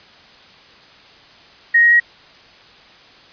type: tone with pitch steps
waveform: sine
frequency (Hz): 1873 / 1884.9 / 1897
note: A#6 / A#6 / A#6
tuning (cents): +8 / +19 / +30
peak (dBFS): -8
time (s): 1.74-2.001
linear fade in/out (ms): 10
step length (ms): 87
effects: white hiss -45 dBFS RMS until 3.32 s + resampled to 11025 Hz